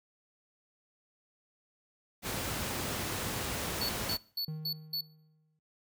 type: noise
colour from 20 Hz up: pink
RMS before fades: -35 dBFS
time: 2.22-4.18 s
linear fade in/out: 50 ms
type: tone bursts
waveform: square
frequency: 4440 Hz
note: C#8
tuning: 2 cents sharp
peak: -32 dBFS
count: 5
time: 3.81-5.01 s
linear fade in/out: 5 ms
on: 80 ms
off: 200 ms
type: tone with exponential decay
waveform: triangle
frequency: 155.56 Hz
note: D#3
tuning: in tune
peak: -32 dBFS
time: 4.48-5.59 s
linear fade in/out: 2 ms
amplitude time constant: 240 ms
effects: noise-tail reverb RT60 0.6 s tail -24 dB re dry + high-pass 60 Hz 12 dB/octave